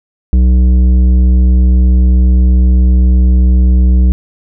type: tone with tanh clipping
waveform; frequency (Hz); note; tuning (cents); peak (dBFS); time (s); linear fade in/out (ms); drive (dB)
sine; 62.3; B1; +16; -6; 0.33-4.12; 0; 10
effects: none